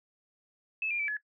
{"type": "tone with pitch steps", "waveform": "sine", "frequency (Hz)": [2605, 2399, 2314, 1703], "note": ["E7", "D7", "D7", "G#6"], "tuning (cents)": [-21, 36, -26, 43], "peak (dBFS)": -29, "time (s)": [0.82, 1.168], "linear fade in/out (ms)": 2, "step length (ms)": 87, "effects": ["noise-tail reverb RT60 0.1 s tail -19 dB re dry"]}